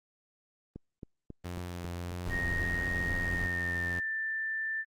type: click train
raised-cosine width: 3 ms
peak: -29 dBFS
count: 7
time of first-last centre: 0.76-2.39 s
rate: 3.68 Hz
type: tone with vibrato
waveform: sawtooth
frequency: 87.8 Hz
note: F2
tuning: 10 cents sharp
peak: -32 dBFS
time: 1.44-4 s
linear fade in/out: 10 ms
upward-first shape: triangle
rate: 1.6 Hz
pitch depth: 23 cents each way
type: noise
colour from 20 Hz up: brown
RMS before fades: -37 dBFS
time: 2.25-3.47 s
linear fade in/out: 10 ms
type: tone with pitch glide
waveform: sine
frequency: 1864.7 to 1774.3 Hz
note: A#6 to A6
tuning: 0 to +14 cents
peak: -31 dBFS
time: 2.29-4.85 s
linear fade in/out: 50 ms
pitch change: -86 cents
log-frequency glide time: 3.22-4.07 s
effects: Opus 24 kbps